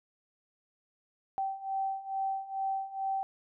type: beating tone pair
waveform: sine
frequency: 774 / 776.3 Hz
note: G5 / G5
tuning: -22 / -17 cents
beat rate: 2.3 Hz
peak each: -36 / -33 dBFS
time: 1.38-3.23 s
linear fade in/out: 0 ms
effects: none